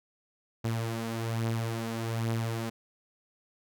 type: beating tone pair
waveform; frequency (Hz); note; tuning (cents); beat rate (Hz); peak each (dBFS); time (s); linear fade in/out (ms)
sawtooth; 113.8 / 115; A#2 / A#2; -41 / -23; 1.2; -27 / -32; 0.64-2.7; 10
effects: none